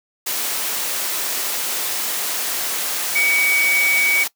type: tone in noise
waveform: sine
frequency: 2260 Hz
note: C#7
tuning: 33 cents sharp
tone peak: -15 dBFS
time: 3.15-4.24 s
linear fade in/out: 10 ms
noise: white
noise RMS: -23 dBFS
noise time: 0.26-4.28 s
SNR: +5 dB
effects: noise-tail reverb RT60 0.1 s tail -20 dB re dry + high-pass 300 Hz 12 dB/octave